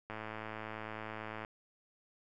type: click train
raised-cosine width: 0.5 ms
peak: -27 dBFS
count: 148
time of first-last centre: 0.1-1.449 s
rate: 109 Hz
effects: none